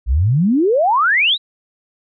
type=exponential sweep; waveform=sine; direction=up; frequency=54.3 to 4017 Hz; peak=-11 dBFS; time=0.06-1.38 s; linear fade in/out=50 ms; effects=none